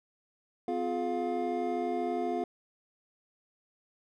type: tone cluster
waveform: triangle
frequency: 254.7 / 351.2 / 423.7 / 706 Hz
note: C4 / F4 / G#4 / F5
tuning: -46 / +10 / +35 / +19 cents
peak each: -34 / -32 / -34 / -32 dBFS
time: 0.68-2.44 s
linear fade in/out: 2 ms
effects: none